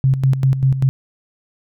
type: tone with tremolo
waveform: sine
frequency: 133.4 Hz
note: C3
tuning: 34 cents sharp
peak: -10 dBFS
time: 0.04-0.89 s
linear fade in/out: 0 ms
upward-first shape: square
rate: 5.1 Hz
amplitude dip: 65%
effects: none